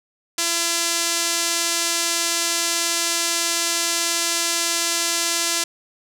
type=tone with band-pass filter; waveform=sawtooth; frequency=338.4 Hz; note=E4; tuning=45 cents sharp; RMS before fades=-22 dBFS; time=0.38-5.64 s; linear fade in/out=5 ms; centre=6700 Hz; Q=1.1; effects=none